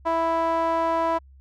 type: tone with band-pass filter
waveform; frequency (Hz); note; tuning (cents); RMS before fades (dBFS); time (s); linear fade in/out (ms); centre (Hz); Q
sawtooth; 329.6; E4; 0; -23; 0.05-1.19; 20; 860; 5.2
effects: added 67 Hz sine -47 dBFS peak until 1.4 s